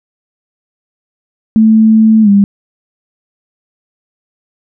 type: tone with pitch glide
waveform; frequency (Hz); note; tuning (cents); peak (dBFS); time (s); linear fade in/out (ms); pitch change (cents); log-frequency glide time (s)
sine; 220 to 200.6; A3 to G3; 0 to +40; -3; 1.56-2.44; 0; -160; 2.22-2.29
effects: none